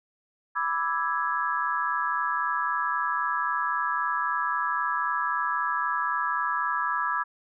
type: chord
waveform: sine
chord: E dominant seventh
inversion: second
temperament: equal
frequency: 987.8 / 1174.7 / 1318.5 / 1661.2 Hz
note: B5 / D6 / E6 / G#6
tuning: 0 / 0 / 0 / 0 cents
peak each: -30 dBFS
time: 0.55-7.24 s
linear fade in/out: 20 ms
effects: none